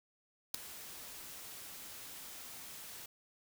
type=noise with ADSR envelope; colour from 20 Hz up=white; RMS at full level=-30 dBFS; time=0.54-3.06 s; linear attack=5 ms; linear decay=4 ms; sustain=-19 dB; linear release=4 ms; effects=none